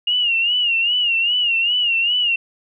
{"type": "tone with vibrato", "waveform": "sine", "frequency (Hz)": 2831, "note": "F7", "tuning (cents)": 23, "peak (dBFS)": -15, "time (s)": [0.07, 2.36], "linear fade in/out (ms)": 5, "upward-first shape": "sine", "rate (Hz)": 2.5, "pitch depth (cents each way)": 92, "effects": []}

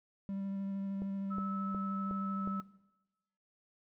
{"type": "tone with vibrato", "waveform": "triangle", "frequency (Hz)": 196, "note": "G3", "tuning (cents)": 0, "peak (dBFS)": -34, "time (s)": [0.29, 2.6], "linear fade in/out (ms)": 0, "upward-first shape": "square", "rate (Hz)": 13, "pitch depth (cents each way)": 10}
{"type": "click train", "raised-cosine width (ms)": 2, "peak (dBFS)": -31, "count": 5, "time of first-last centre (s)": [1.02, 2.475], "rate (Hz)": 2.75}
{"type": "tone", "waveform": "sine", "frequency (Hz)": 1302, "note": "E6", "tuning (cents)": -22, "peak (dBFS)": -39, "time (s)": [1.3, 2.62], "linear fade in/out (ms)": 20}
{"effects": ["noise-tail reverb RT60 1.0 s tail -18 dB re dry"]}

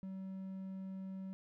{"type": "tone", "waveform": "triangle", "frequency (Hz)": 190.6, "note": "G3", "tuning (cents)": -48, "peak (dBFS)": -40, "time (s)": [0.03, 1.33], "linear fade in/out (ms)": 0, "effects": []}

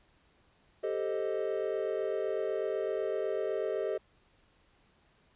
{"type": "chord", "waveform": "triangle", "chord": "A half-diminished seventh", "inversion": "third", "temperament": "equal", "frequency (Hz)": [392, 440, 523.3, 622.3], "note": ["G4", "A4", "C5", "Eb5"], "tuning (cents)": [0, 0, 0, 0], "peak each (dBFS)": [-33, -33, -36, -34], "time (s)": [0.83, 3.98], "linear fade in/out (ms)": 10, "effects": ["pink hiss -67 dBFS RMS until 5.35 s", "resampled to 8000 Hz"]}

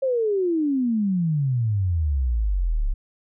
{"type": "exponential sweep", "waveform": "sine", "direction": "down", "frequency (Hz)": [546, 32.58], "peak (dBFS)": -19, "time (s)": [0.02, 2.94], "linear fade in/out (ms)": 10, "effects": []}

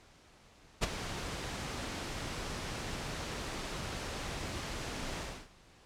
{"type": "noise with ADSR envelope", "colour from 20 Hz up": "pink", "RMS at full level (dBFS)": -26, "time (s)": [0.81, 5.49], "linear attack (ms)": 26, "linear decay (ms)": 17, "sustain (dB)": -13, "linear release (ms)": 290, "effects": ["pink hiss -60 dBFS RMS until 5.85 s", "low-pass 7000 Hz 12 dB/octave"]}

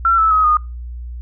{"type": "tone with pitch steps", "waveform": "sine", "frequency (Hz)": [1354, 1310.9, 1269.2, 1228.8], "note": ["E6", "E6", "D#6", "D#6"], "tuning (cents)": [46, -10, 34, -22], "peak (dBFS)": -10, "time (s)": [0.05, 0.57], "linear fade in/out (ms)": 2, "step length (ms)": 130, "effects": ["noise-tail reverb RT60 0.3 s tail -25 dB re dry", "added 60 Hz sine -26 dBFS peak until 1.21 s"]}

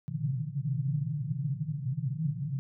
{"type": "band-pass noise", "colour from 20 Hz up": "white", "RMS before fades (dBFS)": -32, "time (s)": [0.08, 2.59], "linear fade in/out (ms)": 0, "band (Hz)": [120, 160], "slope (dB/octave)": 96, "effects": []}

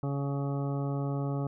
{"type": "harmonic tone", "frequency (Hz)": 140, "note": "C#3", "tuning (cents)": 18, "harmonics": [1, 2, 3, 4, 5, 6, 8, 9], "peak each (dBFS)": [-30, -36, -40, -42, -44, -46, -48, -49], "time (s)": [0.03, 1.47], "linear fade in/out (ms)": 2, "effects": []}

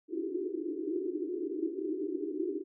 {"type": "band-pass noise", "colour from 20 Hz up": "pink", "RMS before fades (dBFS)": -35, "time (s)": [0.08, 2.64], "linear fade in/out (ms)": 50, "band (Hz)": [300, 400], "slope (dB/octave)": 96, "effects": []}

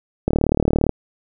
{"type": "click train", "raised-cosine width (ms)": 2, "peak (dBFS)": -3, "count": 24, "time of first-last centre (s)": [0.28, 0.893], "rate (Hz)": 37.5, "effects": []}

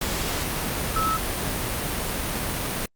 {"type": "tone in noise", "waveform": "sine", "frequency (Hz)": 1301, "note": "E6", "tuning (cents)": -23, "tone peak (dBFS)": -22, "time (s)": [0.96, 1.17], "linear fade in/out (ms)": 5, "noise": "pink", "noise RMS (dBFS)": -27, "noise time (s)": [0.01, 2.86], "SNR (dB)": 2, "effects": ["Opus 48 kbps"]}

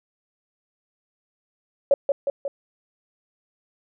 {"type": "tone with echo", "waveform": "sine", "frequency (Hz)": 559, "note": "C#5", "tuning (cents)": 14, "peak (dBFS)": -12, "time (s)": [1.91, 1.94], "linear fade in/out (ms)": 2, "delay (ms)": 180, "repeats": 3, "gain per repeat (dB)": -4, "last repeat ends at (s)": 2.48, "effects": []}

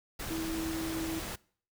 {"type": "tone in noise", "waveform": "sine", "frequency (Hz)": 324, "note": "E4", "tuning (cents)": -30, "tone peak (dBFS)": -33, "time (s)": [0.3, 1.2], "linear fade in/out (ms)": 10, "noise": "pink", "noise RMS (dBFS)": -39, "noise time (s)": [0.19, 1.36], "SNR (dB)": 3, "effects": ["noise-tail reverb RT60 0.5 s tail -23 dB re dry"]}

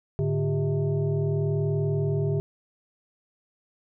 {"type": "tone with frequency modulation", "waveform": "sine", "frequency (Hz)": 146.83, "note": "D3", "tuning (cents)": 0, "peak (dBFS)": -22, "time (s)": [0.19, 2.4], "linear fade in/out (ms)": 0, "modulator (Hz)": 253, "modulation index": 1.1, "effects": []}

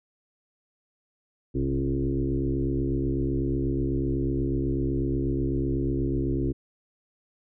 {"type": "tone with frequency modulation", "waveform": "sine", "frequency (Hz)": 200.9, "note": "G3", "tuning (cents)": 43, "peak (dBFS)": -23, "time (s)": [1.54, 6.53], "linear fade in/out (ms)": 20, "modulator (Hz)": 68.1, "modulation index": 2.6, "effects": []}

